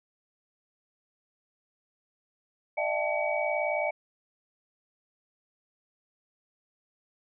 sine tone cluster, 601 / 660 / 759 / 873 / 2269 Hz, D5 / E5 / F#5 / A5 / C#7, +40 / +2 / +44 / -14 / +40 cents, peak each -30 / -32 / -36 / -36 / -32 dBFS, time 2.77-3.91 s, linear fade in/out 10 ms, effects none

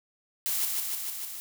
blue noise with echo, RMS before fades -29 dBFS, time 0.46-0.65 s, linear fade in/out 0 ms, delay 150 ms, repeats 5, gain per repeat -2 dB, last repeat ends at 1.4 s, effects none

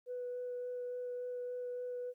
sine tone with vibrato, 493.9 Hz, B4, in tune, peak -37 dBFS, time 0.06-2.14 s, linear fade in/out 50 ms, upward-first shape sine, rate 3.5 Hz, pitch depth 8 cents each way, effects tanh soft clip ceiling -34 dBFS + 13-bit

